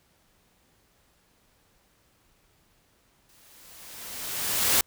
white noise with exponential growth, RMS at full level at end -20 dBFS, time 3.29-4.81 s, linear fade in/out 2 ms, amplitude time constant 330 ms, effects pink hiss -65 dBFS RMS until 4.86 s

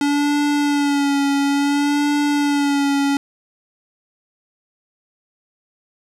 square tone with vibrato, 285.7 Hz, D4, 48 cents flat, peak -16 dBFS, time 0.01-3.17 s, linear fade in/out 2 ms, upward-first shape sine, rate 0.58 Hz, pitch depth 34 cents each way, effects low-pass 9000 Hz 12 dB/octave + 8-bit

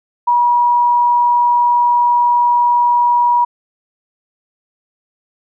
sine tone, 963 Hz, B5, 44 cents flat, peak -9 dBFS, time 0.27-3.45 s, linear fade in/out 10 ms, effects none

